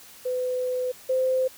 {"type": "tone pair in turn", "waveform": "sine", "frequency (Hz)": [504, 517.3], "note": ["B4", "C5"], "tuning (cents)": [35, -20], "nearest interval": "unison", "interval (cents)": 45, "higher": "second", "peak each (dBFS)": [-24, -20], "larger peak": "second", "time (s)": [[0.25, 0.92], [1.09, 1.48]], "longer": "first", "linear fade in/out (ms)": 10, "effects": ["white hiss -48 dBFS RMS until 1.57 s"]}